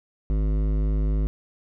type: tone with hard clipping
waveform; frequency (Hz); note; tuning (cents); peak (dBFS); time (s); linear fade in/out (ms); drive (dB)
sine; 51.91; G#1; 0; -22; 0.3-1.27; 0; 14
effects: none